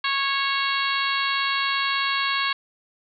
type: harmonic tone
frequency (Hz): 551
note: C#5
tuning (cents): -11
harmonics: 2 / 3 / 4 / 5 / 6 / 7 / 8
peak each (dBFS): -26 / -28 / -29 / -30 / -31 / -31 / -32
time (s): 0.04-2.53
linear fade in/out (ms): 5
effects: none